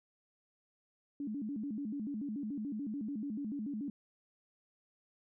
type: tone with vibrato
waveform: sine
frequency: 246.9 Hz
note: B3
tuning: in tune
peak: -36 dBFS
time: 1.2-3.9 s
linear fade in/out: 2 ms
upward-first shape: square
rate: 6.9 Hz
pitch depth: 250 cents each way
effects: none